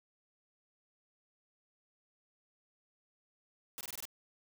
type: noise bursts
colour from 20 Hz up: white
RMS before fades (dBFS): -43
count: 6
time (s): 3.78-4.053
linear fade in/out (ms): 0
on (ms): 28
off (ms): 21
effects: none